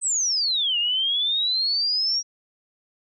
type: exponential two-way sweep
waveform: sine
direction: down then up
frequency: 8372 to 2794 to 5710 Hz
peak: -20 dBFS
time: 0.01-2.23 s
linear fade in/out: 50 ms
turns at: 0.78 s
effects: none